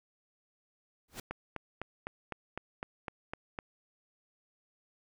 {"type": "noise with exponential growth", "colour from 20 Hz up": "pink", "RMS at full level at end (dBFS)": -36, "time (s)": [1.08, 1.2], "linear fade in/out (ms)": 5, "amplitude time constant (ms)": 24}
{"type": "click train", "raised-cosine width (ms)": 0.5, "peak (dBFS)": -22, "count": 10, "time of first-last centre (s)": [1.31, 3.588], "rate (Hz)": 3.95}
{"effects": []}